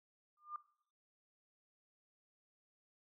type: tone with exponential growth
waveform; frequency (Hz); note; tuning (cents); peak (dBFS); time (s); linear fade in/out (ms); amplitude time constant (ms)
sine; 1200; D6; +37; -38; 0.37-0.56; 2; 40
effects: noise-tail reverb RT60 0.6 s tail -19 dB re dry